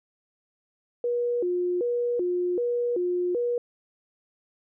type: tone with vibrato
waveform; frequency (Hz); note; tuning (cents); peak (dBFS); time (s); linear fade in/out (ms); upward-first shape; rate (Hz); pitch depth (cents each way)
sine; 414.3; G#4; -4; -23; 1.04-3.58; 2; square; 1.3; 260
effects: none